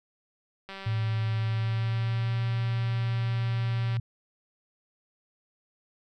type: click train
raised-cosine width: 0.3 ms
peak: -25 dBFS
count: 637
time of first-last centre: 0.69-3.968 s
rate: 194 Hz
type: tone with pitch glide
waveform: sine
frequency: 110.4 to 116.96 Hz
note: A2 to A#2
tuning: +6 to +6 cents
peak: -25 dBFS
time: 0.86-4 s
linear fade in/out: 5 ms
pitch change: +100 cents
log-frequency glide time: 1.35-2.38 s
effects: none